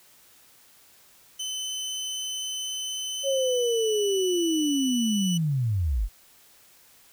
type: tone with pitch glide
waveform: 25% pulse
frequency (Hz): 3037 to 2969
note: F#7 to F#7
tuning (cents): +44 to +5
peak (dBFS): -26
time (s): 1.39-5.38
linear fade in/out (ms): 10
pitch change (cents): -39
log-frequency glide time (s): 3.27-3.91
type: linear sweep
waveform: sine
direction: down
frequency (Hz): 554.4 to 38.96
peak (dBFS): -22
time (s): 3.23-6.09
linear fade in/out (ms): 50
effects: white hiss -56 dBFS RMS until 7.12 s